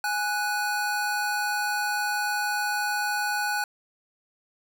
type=tone pair together; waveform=square; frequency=829.3 / 1480 Hz; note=G#5 / F#6; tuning=-3 / 0 cents; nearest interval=minor seventh; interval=1003 cents; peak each=-29 / -28 dBFS; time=0.04-3.64 s; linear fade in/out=2 ms; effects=none